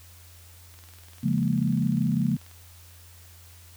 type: click train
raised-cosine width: 0.2 ms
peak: -34 dBFS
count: 37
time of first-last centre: 0.74-2.513 s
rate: 20.3 Hz
type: chord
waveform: sine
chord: Bb minor seventh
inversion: first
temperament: equal with one note detuned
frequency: 138.59 / 171.71 / 207.7 / 233.1 Hz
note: Db3 / F3 / Ab3 / Bb3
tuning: 0 / -29 / 0 / 0 cents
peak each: -27 dBFS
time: 1.23-2.37 s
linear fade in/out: 10 ms
effects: added 86 Hz sine -49 dBFS peak until 3.76 s + white hiss -53 dBFS RMS until 3.76 s